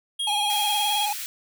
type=tone with pitch glide; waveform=square; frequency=3265 to 3288 Hz; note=G#7 to G#7; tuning=-30 to -18 cents; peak=-25 dBFS; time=0.19-1.06 s; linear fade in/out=10 ms; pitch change=+12 cents; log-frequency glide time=0.75-0.95 s
type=tone with vibrato; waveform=square; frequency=830.6 Hz; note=G#5; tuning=in tune; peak=-25 dBFS; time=0.27-1.13 s; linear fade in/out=5 ms; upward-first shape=sine; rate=19 Hz; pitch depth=48 cents each way
type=high-pass noise; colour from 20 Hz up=white; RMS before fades=-33 dBFS; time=0.5-1.26 s; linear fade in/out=0 ms; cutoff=1600 Hz; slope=24 dB/octave
effects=none